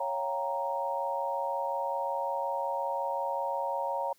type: chord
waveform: sine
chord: G half-diminished seventh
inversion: second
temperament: equal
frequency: 554.4 / 698.5 / 784 / 932.3 Hz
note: Db5 / F5 / G5 / Bb5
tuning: 0 / 0 / 0 / 0 cents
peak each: -34 / -38 / -38 / -32 dBFS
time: 0-4.13 s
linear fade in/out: 5 ms
effects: white hiss -66 dBFS RMS until 4.18 s